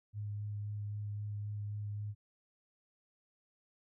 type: tone with vibrato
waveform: sine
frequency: 103.83 Hz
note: G#2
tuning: in tune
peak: -37 dBFS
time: 0.13-2.15 s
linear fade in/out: 50 ms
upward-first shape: sine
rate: 3.8 Hz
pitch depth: 11 cents each way
effects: none